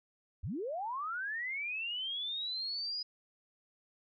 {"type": "linear sweep", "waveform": "sine", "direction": "up", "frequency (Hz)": [54.7, 4981], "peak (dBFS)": -35, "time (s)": [0.43, 3.03], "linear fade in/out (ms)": 10, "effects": []}